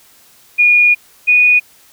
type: tone pair in turn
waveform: sine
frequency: 2440 / 2468 Hz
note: D#7 / D#7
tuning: -34 / -15 cents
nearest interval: unison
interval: 19 cents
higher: second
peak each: -6 dBFS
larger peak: neither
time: 0.58-0.95 / 1.27-1.6 s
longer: first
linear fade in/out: 20 ms
effects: white hiss -47 dBFS RMS until 1.92 s